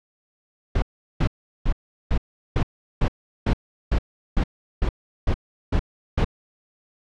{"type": "noise bursts", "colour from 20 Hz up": "brown", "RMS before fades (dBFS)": -19, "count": 13, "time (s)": [0.75, 6.246], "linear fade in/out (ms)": 5, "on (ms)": 72, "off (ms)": 380, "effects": ["low-pass 4000 Hz 12 dB/octave"]}